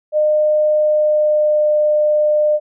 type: tone with pitch glide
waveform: sine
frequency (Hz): 608 to 602.8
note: D#5 to D5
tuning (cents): -40 to +45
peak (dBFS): -11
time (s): 0.12-2.6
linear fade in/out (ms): 50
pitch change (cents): -15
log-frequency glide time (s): 0.76-1.75
effects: none